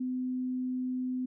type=tone; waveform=sine; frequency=254.2 Hz; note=C4; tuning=50 cents flat; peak=-30 dBFS; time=0-1.26 s; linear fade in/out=10 ms; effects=none